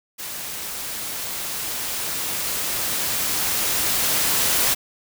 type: noise with level ramp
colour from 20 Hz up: white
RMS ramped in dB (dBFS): -32 to -19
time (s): 0.18-4.75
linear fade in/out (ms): 20
effects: none